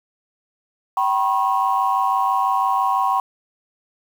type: tone cluster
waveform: sine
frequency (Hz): 771 / 977 / 1083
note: G5 / B5 / C#6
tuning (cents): -29 / -19 / -41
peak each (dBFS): -20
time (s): 0.97-3.2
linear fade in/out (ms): 2
effects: tanh soft clip ceiling -8 dBFS + 7-bit